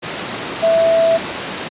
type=tone in noise; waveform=sine; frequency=659.3 Hz; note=E5; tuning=in tune; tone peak=-10 dBFS; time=0.62-1.18 s; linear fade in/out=20 ms; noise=pink; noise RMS=-23 dBFS; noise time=0.02-1.69 s; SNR=+10 dB; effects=high-pass 200 Hz 12 dB/octave + resampled to 8000 Hz